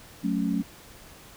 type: chord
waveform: sine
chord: F# minor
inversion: none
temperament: equal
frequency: 185 / 220 / 277.2 Hz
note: F#3 / A3 / C#4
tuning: 0 / 0 / 0 cents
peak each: -28 dBFS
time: 0.23-0.63 s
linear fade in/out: 20 ms
effects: pink hiss -49 dBFS RMS until 1.36 s